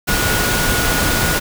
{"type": "tone in noise", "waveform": "sine", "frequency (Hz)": 1450, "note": "F#6", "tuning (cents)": -35, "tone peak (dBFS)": -22, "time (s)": [0.07, 1.4], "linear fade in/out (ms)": 20, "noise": "pink", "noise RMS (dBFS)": -17, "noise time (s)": [0.07, 1.4], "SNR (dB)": -8, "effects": []}